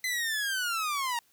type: linear sweep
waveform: sawtooth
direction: down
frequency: 2042 to 920 Hz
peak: -25 dBFS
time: 0.04-1.19 s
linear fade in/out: 2 ms
effects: white hiss -66 dBFS RMS until 1.32 s